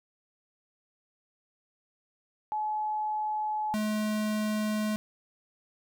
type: tone pair in turn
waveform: sine / square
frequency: 854 / 213.5 Hz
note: G#5 / G#3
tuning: +48 / +48 cents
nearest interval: 2 octaves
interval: 2400 cents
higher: first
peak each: -28 dBFS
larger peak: neither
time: 2.52-3.74 / 3.74-4.96 s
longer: neither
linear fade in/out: 0 ms
effects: none